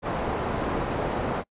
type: low-pass noise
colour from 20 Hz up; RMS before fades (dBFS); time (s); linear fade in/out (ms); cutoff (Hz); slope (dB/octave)
white; -28; 0.02-1.44; 50; 790; 12
effects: noise-tail reverb RT60 0.1 s tail -26 dB re dry + resampled to 8000 Hz